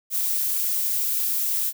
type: noise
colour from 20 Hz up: violet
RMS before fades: -24 dBFS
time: 0.1-1.73 s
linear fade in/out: 50 ms
effects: none